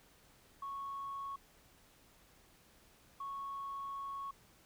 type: tone bursts at uneven times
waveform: sine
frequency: 1105 Hz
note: C#6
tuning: 6 cents flat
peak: -39 dBFS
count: 2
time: 0.62-1.36 / 3.2-4.31 s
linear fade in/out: 5 ms
effects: tanh soft clip ceiling -36 dBFS + pink hiss -65 dBFS RMS until 4.65 s